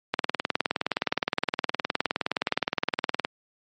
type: click train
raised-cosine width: 0.3 ms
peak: -7 dBFS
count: 61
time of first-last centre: 0.14-3.249 s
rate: 19.3 Hz
effects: high-pass 200 Hz 12 dB/octave + MP3 48 kbps